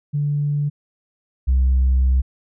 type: tone pair in turn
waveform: sine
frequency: 145.7 / 64.75 Hz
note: D3 / C2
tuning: -13 / -17 cents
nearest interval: octave + major second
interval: 1404 cents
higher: first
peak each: -17 / -11 dBFS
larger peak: second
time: 0.13-0.7 / 1.47-2.22 s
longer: second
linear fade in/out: 20 ms
effects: tanh soft clip ceiling -11 dBFS